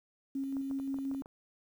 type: tone with tremolo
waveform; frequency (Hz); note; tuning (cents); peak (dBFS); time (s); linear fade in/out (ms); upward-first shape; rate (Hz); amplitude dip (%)
sine; 271.9; C#4; -33; -32; 0.35-1.22; 5; square; 5.7; 25
type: clicks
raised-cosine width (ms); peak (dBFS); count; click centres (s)
1; -35; 9; 0.568 / 0.712 / 0.799 / 0.943 / 0.987 / 1.114 / 1.148 / 1.221 / 1.259
effects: 10-bit